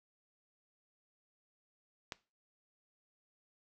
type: click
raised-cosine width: 0.2 ms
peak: -22 dBFS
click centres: 2.122 s
effects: noise-tail reverb RT60 0.3 s tail -19 dB re dry